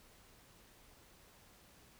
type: silence
effects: pink hiss -63 dBFS RMS until 1.99 s